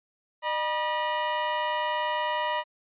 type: tone pair together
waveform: sawtooth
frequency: 607.7 / 966 Hz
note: D#5 / B5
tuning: -41 / -39 cents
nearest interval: minor sixth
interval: 802 cents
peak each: -27 / -23 dBFS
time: 0.42-2.64 s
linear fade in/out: 50 ms
effects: resampled to 8000 Hz